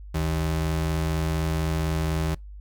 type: ring-modulated tone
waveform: square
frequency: 116.6 Hz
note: A#2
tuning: 1 cent sharp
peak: -21 dBFS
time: 0.14-2.35 s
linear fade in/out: 10 ms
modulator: 42.1 Hz
effects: noise-tail reverb RT60 0.2 s tail -26 dB re dry + added 50 Hz sine -38 dBFS peak until 2.6 s